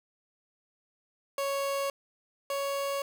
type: tone pair in turn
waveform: 30% pulse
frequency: 554.4 / 557 Hz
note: C#5 / C#5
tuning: 0 / +8 cents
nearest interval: unison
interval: 8 cents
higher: second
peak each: -26 / -27 dBFS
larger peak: first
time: 1.38-1.9 / 2.5-3.02 s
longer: neither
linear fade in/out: 2 ms
effects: none